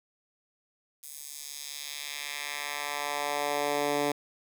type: tone with high-pass filter sweep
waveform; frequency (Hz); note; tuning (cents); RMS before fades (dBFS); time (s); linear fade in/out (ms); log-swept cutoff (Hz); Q
10% pulse; 145.2; D3; -19; -33; 1.03-4.12; 5; 9300 to 290; 1
effects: 9-bit